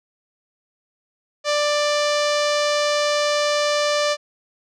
sawtooth tone with low-pass filter, 590 Hz, D5, 8 cents sharp, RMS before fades -20 dBFS, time 1.44-4.17 s, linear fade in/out 50 ms, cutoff 5500 Hz, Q 1.9, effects none

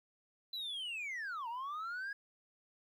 sine linear two-way sweep, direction down then up, 4032 to 899 to 1667 Hz, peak -36 dBFS, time 0.53-2.13 s, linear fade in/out 5 ms, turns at 1.48 s, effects tanh soft clip ceiling -38 dBFS + 12-bit

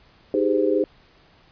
sine chord, Ab major seventh, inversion second, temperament equal with one note detuned, 311.1 / 392 / 415.3 / 513.7 Hz, Eb4 / G4 / Ab4 / C5, 0 / 0 / 0 / -32 cents, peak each -23 dBFS, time 0.34-0.84 s, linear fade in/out 2 ms, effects pink hiss -55 dBFS RMS until 1.51 s + resampled to 11025 Hz

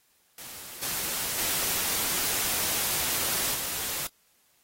white noise with level steps, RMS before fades -42 / -31 / -28 / -32 dBFS, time 0.38-4.07 s, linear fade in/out 2 ms, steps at 0.82 / 1.38 / 3.54 s, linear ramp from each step 10 ms, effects white hiss -66 dBFS RMS until 4.63 s + AAC 48 kbps

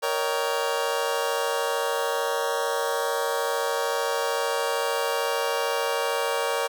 25% pulse chord, Eb dominant seventh, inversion second, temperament just, 466.7 / 560 / 622.3 / 777.8 Hz, Bb4 / Db5 / Eb5 / G5, +2 / +18 / 0 / -14 cents, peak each -24 / -24 / -30 / -29 dBFS, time 0.02-6.68 s, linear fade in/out 20 ms, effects none

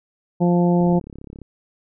harmonic tone, 175 Hz, F3, 4 cents sharp, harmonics 1 / 2 / 3 / 4 / 5, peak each -15 / -21 / -25 / -27 / -29 dBFS, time 0.4-1 s, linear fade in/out 20 ms
click train, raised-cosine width 3 ms, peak -24 dBFS, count 22, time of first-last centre 0.81-1.417 s, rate 34.6 Hz
effects none

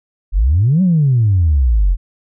sine exponential two-way sweep, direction up then down, 41.2 to 193.3 to 41.2 Hz, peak -8 dBFS, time 0.32-1.97 s, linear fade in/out 50 ms, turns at 0.82 s, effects tanh soft clip ceiling -5 dBFS

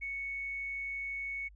triangle tone with tanh clipping, 2217 Hz, C#7, in tune, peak -35 dBFS, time 0.01-1.49 s, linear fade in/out 20 ms, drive 2 dB, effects added 50 Hz sine -53 dBFS peak until 1.55 s + resampled to 22050 Hz

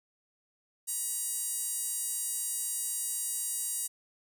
sawtooth tone with high-pass filter, 956 Hz, A#5, 43 cents sharp, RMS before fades -34 dBFS, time 0.87-3.88 s, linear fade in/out 20 ms, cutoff 8700 Hz, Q 2.7, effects none

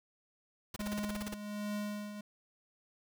pink noise bursts, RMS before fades -41 dBFS, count 11, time 0.74-1.343 s, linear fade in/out 5 ms, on 23 ms, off 35 ms
square tone with tremolo, 207.7 Hz, G#3, in tune, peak -35 dBFS, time 0.79-2.21 s, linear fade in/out 5 ms, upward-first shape triangle, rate 1.3 Hz, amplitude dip 65%
effects none

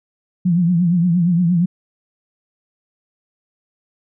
sine tone with vibrato, 173.9 Hz, F3, 7 cents flat, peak -12 dBFS, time 0.45-1.66 s, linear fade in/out 10 ms, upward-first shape triangle, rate 8.6 Hz, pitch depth 110 cents each way, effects none

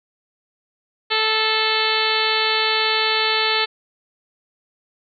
harmonic tone with a mistuned harmonic, 438.6 Hz, A4, 6 cents flat, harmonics 1 / 2 / 3 / 4 / 5 / 6 / 7 / 8 / 9 / 10, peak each -26 / -26 / -26 / -26 / -26 / -26 / -26 / -26 / -26 / -26 dBFS, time 1.1-3.66 s, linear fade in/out 20 ms, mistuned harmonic 5, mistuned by -18 cents, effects none

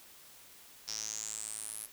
square tone with band-pass filter sweep, 54.2 Hz, A1, 25 cents flat, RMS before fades -41 dBFS, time 0.87-1.87 s, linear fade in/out 20 ms, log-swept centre 5400 to 11000 Hz, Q 8.5, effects white hiss -56 dBFS RMS until 1.92 s

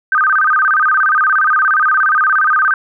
sine tone with vibrato, 1381 Hz, F6, 20 cents flat, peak -9 dBFS, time 0.12-2.74 s, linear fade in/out 2 ms, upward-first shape square, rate 17 Hz, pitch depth 200 cents each way, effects none

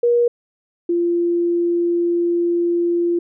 sine tone pair in turn, 477.1 / 344.7 Hz, A#4 / F4, +40 / -23 cents, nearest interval tritone, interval 563 cents, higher first, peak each -12 / -15 dBFS, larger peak first, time 0.03-0.28 / 0.89-3.19 s, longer second, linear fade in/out 5 ms, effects none

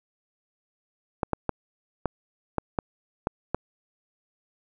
clicks, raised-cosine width 1 ms, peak -10 dBFS, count 8, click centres 1.232 / 1.333 / 1.493 / 2.057 / 2.583 / 2.788 / 3.271 / 3.546 s, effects none

